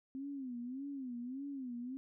sine tone with vibrato, 260 Hz, C4, 11 cents flat, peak -40 dBFS, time 0.15-1.97 s, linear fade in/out 0 ms, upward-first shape sine, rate 1.7 Hz, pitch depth 150 cents each way, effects none

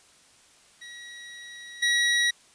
25% pulse tone with level steps, 1914 Hz, A#6, 45 cents sharp, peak -37 / -17 dBFS, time 0.81-2.31 s, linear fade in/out 10 ms, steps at 1.82 s, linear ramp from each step 10 ms, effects white hiss -57 dBFS RMS until 2.54 s + resampled to 22050 Hz

